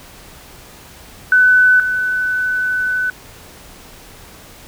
sine tone pair in turn, 1502 / 1502 Hz, F#6 / F#6, +26 / +26 cents, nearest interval unison, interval 0 cents, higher neither, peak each -7 / -15 dBFS, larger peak first, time 1.32-1.8 / 1.8-3.1 s, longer second, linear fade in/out 2 ms, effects pink hiss -40 dBFS RMS until 4.67 s

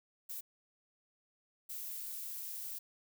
violet noise bursts at uneven times, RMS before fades -43 dBFS, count 2, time 0.29-0.41 / 1.69-2.79 s, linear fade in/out 10 ms, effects none

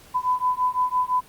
sine beating tone pair, 1000 / 1005.9 Hz, B5 / B5, +21 / +31 cents, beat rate 5.9 Hz, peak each -23 dBFS, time 0.14-1.21 s, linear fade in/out 20 ms, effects pink hiss -50 dBFS RMS until 1.28 s + Opus 48 kbps

